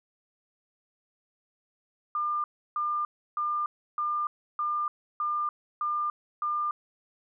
sine tone bursts, 1201 Hz, D6, 38 cents sharp, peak -26 dBFS, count 8, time 2.15-6.71 s, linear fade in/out 2 ms, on 290 ms, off 320 ms, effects none

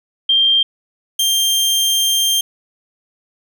sine / sawtooth tone pair in turn, 3178 / 3178 Hz, G7 / G7, +23 / +23 cents, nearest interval unison, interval 0 cents, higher neither, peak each -10 dBFS, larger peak neither, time 0.29-0.63 / 1.19-2.41 s, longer second, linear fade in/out 5 ms, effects none

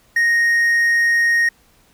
triangle tone, 1864.7 Hz, A#6, in tune, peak -11 dBFS, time 0.16-1.49 s, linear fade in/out 5 ms, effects pink hiss -55 dBFS RMS until 1.93 s

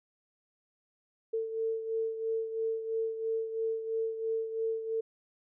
sine beating tone pair, 447.6 / 450.6 Hz, A4 / A4, +30 / +41 cents, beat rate 3 Hz, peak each -31 / -38 dBFS, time 1.33-5.01 s, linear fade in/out 10 ms, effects none

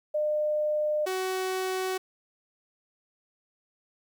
sine / sawtooth tone pair in turn, 604 / 374.7 Hz, D5 / F#4, +48 / +22 cents, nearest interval minor sixth, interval 826 cents, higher first, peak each -24 dBFS, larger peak neither, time 0.14-1.06 / 1.06-1.98 s, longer neither, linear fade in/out 10 ms, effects 11-bit

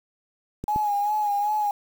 clicks, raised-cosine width 3 ms, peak -18 dBFS, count 2, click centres 0.64 / 0.761 s
sine tone with vibrato, 830.6 Hz, G#5, in tune, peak -21 dBFS, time 0.68-1.71 s, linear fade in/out 2 ms, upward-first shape sine, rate 2.6 Hz, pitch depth 46 cents each way
effects 7-bit

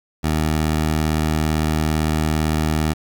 15% pulse tone, 77.78 Hz, D#2, in tune, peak -11 dBFS, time 0.23-2.94 s, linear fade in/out 20 ms, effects 7-bit

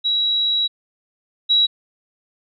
sine tone pair in turn, 3881 / 3881 Hz, B7 / B7, -31 / -31 cents, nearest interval unison, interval 0 cents, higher neither, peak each -16 / -12 dBFS, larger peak second, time 0.04-0.68 / 1.49-1.67 s, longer first, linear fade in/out 20 ms, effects none

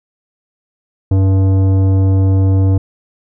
sine tone with tanh clipping, 95.9 Hz, G2, 37 cents flat, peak -10 dBFS, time 1.11-2.78 s, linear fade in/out 5 ms, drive 13 dB, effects none

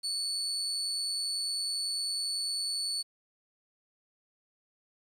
35% pulse tone with amplitude modulation, 4454 Hz, C#8, 7 cents sharp, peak -28 dBFS, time 0.03-3.03 s, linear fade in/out 20 ms, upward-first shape sine, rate 130 Hz, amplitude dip 25%, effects resampled to 32000 Hz + 10-bit

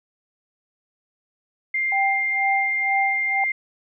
sine tone, 2105 Hz, C7, 10 cents sharp, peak -20 dBFS, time 1.74-3.52 s, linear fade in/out 5 ms
sine tone with tremolo, 784 Hz, G5, in tune, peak -19 dBFS, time 1.92-3.44 s, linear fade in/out 2 ms, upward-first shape sine, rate 2.1 Hz, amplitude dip 95%
effects none

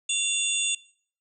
sine tone cluster, 2757 / 3510 / 6800 / 8200 Hz, F7 / A7 / G#8 / C9, -23 / -5 / +40 / -36 cents, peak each -29 dBFS, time 0.09-0.75 s, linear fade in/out 5 ms, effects noise-tail reverb RT60 0.5 s tail -19 dB re dry

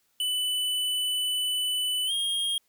square tone with pitch glide, 2990 to 3242 Hz, F#7 to G#7, +17 to -42 cents, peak -26 dBFS, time 0.2-2.58 s, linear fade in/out 2 ms, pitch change +141 cents, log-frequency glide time 2.06-2.12 s, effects white hiss -70 dBFS RMS until 2.68 s

